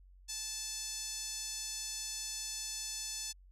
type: tone with band-pass filter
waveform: 5% pulse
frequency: 875 Hz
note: A5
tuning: 10 cents flat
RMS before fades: -41 dBFS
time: 0.28-3.33 s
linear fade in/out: 20 ms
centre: 6000 Hz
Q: 1.5
effects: added 46 Hz sine -56 dBFS peak until 3.51 s